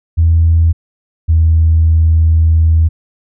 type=tone pair in turn; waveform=sine; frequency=82.41 / 80.85 Hz; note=E2 / E2; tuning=0 / -33 cents; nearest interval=unison; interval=33 cents; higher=first; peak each=-5 dBFS; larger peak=neither; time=0.17-0.73 / 1.28-2.89 s; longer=second; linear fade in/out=20 ms; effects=tanh soft clip ceiling -1 dBFS